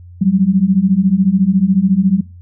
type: beating tone pair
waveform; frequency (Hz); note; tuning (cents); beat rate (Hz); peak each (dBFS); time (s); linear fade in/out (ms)
sine; 182.5 / 196.5; F#3 / G3; -24 / +4; 14; -12; 0.21-2.21; 10
effects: noise-tail reverb RT60 0.3 s tail -22 dB re dry + added 88 Hz sine -34 dBFS peak until 2.41 s